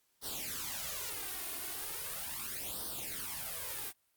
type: noise with flanger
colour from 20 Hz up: white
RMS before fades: -40 dBFS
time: 0.21-3.93 s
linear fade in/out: 50 ms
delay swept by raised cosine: 0.21 to 2.81 ms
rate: 0.38 Hz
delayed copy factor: +0.8
effects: white hiss -75 dBFS RMS until 4.16 s + Opus 48 kbps